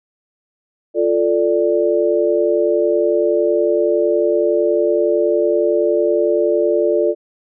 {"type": "chord", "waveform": "sine", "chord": "D minor", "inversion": "first", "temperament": "equal", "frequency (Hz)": [349.2, 440, 587.3], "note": ["F4", "A4", "D5"], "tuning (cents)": [0, 0, 0], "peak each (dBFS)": -17, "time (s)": [0.94, 7.15], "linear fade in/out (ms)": 50, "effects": []}